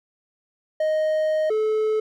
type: tone pair in turn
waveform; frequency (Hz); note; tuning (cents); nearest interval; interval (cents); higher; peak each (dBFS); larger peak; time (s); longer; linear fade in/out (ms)
triangle; 622.3 / 433.1; D#5 / A4; 0 / -27; tritone; 627; first; -17; neither; 0.8-1.5 / 1.5-2; first; 5
effects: none